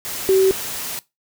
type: tone in noise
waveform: sine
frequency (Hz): 381.9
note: G4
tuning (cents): -45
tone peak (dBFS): -11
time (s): 0.29-0.51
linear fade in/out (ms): 0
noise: white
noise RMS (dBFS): -28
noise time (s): 0.05-0.99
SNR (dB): +14
effects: noise-tail reverb RT60 0.2 s tail -19 dB re dry